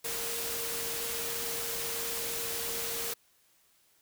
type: tone in noise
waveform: sine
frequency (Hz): 463.4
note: A#4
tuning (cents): -10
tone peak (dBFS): -42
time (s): 0.04-3.14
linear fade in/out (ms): 10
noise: white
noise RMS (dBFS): -35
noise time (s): 0.04-3.14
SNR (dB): -10
effects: white hiss -67 dBFS RMS until 4.01 s